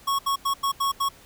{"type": "tone bursts at uneven times", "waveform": "square", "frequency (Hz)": 1104, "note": "C#6", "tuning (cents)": -7, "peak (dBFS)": -22, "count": 6, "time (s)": [[0.07, 0.19], [0.26, 0.36], [0.45, 0.54], [0.63, 0.72], [0.8, 0.92], [1, 1.09]], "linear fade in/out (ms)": 10, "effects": ["pink hiss -51 dBFS RMS until 1.25 s"]}